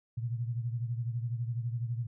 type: beating tone pair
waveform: sine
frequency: 116.7 / 128.7 Hz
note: A#2 / C3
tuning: +2 / -28 cents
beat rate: 12 Hz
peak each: -32 / -38 dBFS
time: 0.17-2.07 s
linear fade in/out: 10 ms
effects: none